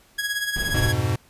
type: tone with tremolo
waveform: sawtooth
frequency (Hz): 1661.2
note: G#6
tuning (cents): 0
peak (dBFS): -18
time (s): 0.18-0.93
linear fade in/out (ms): 10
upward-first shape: sine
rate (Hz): 17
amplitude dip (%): 60
type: noise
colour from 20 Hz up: brown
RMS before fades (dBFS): -28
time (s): 0.56-0.89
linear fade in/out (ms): 0
type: chord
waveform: square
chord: F diminished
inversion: none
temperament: equal with one note detuned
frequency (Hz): 88.07 / 103.83 / 123.47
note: F2 / Ab2 / Cb3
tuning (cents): +15 / 0 / 0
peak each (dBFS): -28 / -25 / -25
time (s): 0.74-1.16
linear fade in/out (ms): 5
effects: pink hiss -56 dBFS RMS until 1.29 s + resampled to 32000 Hz